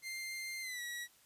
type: tone with pitch glide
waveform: sawtooth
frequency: 2098 to 1923.9 Hz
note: C7 to B6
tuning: +4 to -46 cents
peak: -37 dBFS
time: 0.02-1.08 s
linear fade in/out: 50 ms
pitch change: -150 cents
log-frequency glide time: 0.61-0.82 s
effects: white hiss -66 dBFS RMS until 1.25 s + resampled to 32000 Hz